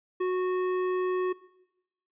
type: tone with tanh clipping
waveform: triangle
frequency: 367.4 Hz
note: F#4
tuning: 12 cents flat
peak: -27 dBFS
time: 0.2-1.33 s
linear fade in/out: 10 ms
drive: 17 dB
effects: noise-tail reverb RT60 0.9 s tail -19 dB re dry + resampled to 8000 Hz